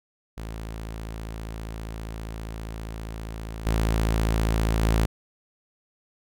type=tone with level steps; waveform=sawtooth; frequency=55 Hz; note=A1; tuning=in tune; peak=-29 / -17 / -15 dBFS; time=0.37-5.06 s; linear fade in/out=10 ms; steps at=3.66 / 4.83 s; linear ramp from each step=2 ms; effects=none